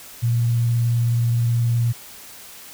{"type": "tone with vibrato", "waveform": "sine", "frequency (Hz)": 118, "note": "A#2", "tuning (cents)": 22, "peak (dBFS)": -16, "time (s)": [0.22, 1.93], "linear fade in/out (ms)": 20, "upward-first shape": "triangle", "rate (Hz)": 19, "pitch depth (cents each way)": 22, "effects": ["white hiss -41 dBFS RMS until 2.73 s"]}